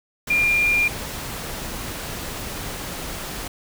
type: tone in noise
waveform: sine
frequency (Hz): 2400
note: D7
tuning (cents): +37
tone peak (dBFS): -16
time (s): 0.3-0.88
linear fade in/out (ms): 5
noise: pink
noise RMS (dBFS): -31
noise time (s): 0.27-3.48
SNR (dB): +12
effects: none